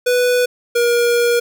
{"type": "tone pair in turn", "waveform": "square", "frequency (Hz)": [493.9, 476.2], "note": ["B4", "A#4"], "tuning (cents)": [0, 37], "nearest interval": "minor second", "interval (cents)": 63, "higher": "first", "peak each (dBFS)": -13, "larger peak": "neither", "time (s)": [[0.06, 0.46], [0.75, 1.4]], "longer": "second", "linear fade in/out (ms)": 10, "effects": []}